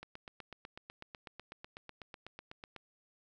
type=click train; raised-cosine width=0.3 ms; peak=-30 dBFS; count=23; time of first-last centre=0.03-2.763 s; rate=8.05 Hz; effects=none